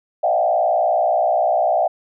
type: tone with frequency modulation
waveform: sine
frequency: 686 Hz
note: F5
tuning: 31 cents flat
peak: -14 dBFS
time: 0.23-1.88 s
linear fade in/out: 10 ms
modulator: 60.2 Hz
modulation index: 1.5
effects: none